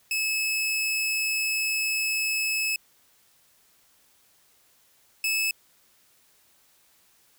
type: tone pair in turn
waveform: sawtooth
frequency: 2593 / 2604 Hz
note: E7 / E7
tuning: -29 / -22 cents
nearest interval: unison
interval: 7 cents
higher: second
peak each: -21 / -20 dBFS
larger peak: second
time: 0.11-2.76 / 5.24-5.51 s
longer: first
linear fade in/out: 2 ms
effects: white hiss -62 dBFS RMS until 7.38 s